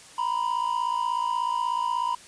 triangle tone pair together, 949.5 / 1006 Hz, A#5 / B5, +32 / +32 cents, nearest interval minor second, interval 100 cents, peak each -25 dBFS, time 0.18-2.15 s, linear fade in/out 5 ms, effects white hiss -48 dBFS RMS until 2.27 s + resampled to 22050 Hz

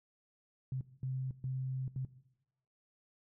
sine tone bursts at uneven times, 130.81 Hz, C3, in tune, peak -34 dBFS, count 4, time 0.72-0.81 / 1.03-1.31 / 1.44-1.88 / 1.96-2.05 s, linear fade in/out 2 ms, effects noise-tail reverb RT60 0.9 s tail -18 dB re dry

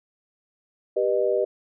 sine chord, G augmented, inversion none, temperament just, 392 / 490 / 612.5 Hz, G4 / B4 / D#5, 0 / -14 / -27 cents, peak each -24 dBFS, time 0.96-1.45 s, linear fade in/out 10 ms, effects none

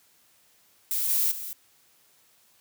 violet noise with level steps, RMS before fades -27 / -24 / -36 dBFS, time 0.91-1.53 s, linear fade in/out 0 ms, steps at 1.09 / 1.31 s, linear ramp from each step 10 ms, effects white hiss -62 dBFS RMS until 2.6 s + high-pass 60 Hz 12 dB/octave

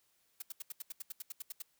blue noise bursts, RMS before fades -42 dBFS, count 13, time 0.4-1.622 s, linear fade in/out 5 ms, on 22 ms, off 78 ms, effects white hiss -74 dBFS RMS until 1.79 s

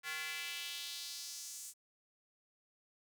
square tone with high-pass filter sweep, 155.56 Hz, D#3, in tune, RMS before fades -44 dBFS, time 0.03-1.74 s, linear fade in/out 50 ms, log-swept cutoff 1700 to 7900 Hz, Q 2.1, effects 11-bit

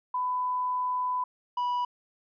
sine / triangle tone pair in turn, 1000 / 980.6 Hz, B5 / B5, +21 / -13 cents, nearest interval unison, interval 34 cents, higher first, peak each -26 / -24 dBFS, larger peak second, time 0.14-1.24 / 1.57-1.85 s, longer first, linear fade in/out 5 ms, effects resampled to 11025 Hz

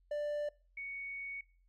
triangle / sine tone pair in turn, 590 / 2228 Hz, D5 / C#7, +8 / +8 cents, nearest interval octave + major seventh, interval 2300 cents, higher second, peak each -32 / -40 dBFS, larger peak first, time 0.11-0.49 / 0.77-1.41 s, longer second, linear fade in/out 5 ms, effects noise-tail reverb RT60 0.4 s tail -23 dB re dry + added 44 Hz sine -66 dBFS peak until 1.68 s

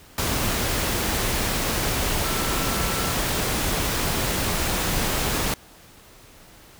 sine tone in noise, 1338 Hz, E6, 25 cents sharp, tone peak -34 dBFS, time 2.24-3.14 s, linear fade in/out 2 ms, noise pink, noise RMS -24 dBFS, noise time 0.18-5.54 s, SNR -13 dB, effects pink hiss -49 dBFS RMS until 6.79 s

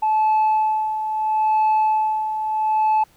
sine tone with tremolo, 866 Hz, A5, 28 cents flat, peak -12 dBFS, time 0.02-3.04 s, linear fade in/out 10 ms, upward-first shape sine, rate 0.75 Hz, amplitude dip 65%, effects tanh soft clip ceiling -13 dBFS + pink hiss -56 dBFS RMS until 3.16 s

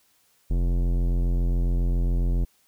sine tone with tanh clipping, 43.65 Hz, F1, in tune, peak -22 dBFS, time 0.5-2.45 s, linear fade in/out 10 ms, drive 17 dB, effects white hiss -64 dBFS RMS until 2.67 s

